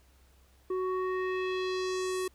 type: tone with low-pass filter sweep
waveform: square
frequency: 371.5 Hz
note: F#4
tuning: 7 cents sharp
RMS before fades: -32 dBFS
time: 0.7-2.28 s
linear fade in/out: 5 ms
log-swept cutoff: 810 to 11000 Hz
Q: 1.8
effects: added 65 Hz sine -60 dBFS peak until 2.34 s + pink hiss -66 dBFS RMS until 2.34 s